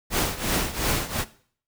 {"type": "noise with tremolo", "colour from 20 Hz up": "pink", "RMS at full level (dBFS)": -22, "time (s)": [0.1, 1.25], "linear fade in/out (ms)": 50, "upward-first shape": "triangle", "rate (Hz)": 2.8, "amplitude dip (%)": 85, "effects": ["noise-tail reverb RT60 0.5 s tail -17 dB re dry"]}